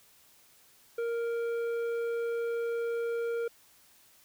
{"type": "tone with tanh clipping", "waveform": "sine", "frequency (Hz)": 466.2, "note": "A#4", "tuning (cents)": 0, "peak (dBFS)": -31, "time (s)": [0.98, 3.48], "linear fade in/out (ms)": 5, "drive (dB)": 9, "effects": ["white hiss -61 dBFS RMS until 4.24 s"]}